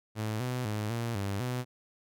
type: tone with pitch steps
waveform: sawtooth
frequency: 108.5 / 125.4 / 106.1 / 117 / 99.4 / 125 Hz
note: A2 / B2 / G#2 / A#2 / G2 / B2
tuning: -24 / +27 / +38 / +7 / +25 / +21 cents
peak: -27 dBFS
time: 0.15-1.65 s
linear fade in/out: 50 ms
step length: 250 ms
effects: none